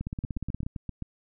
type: two click trains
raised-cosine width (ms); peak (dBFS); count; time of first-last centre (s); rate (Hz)
5; -21 / -20; 7 / 12; 0.24-1.023 / 0.01-0.665; 7.66 / 16.8
effects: none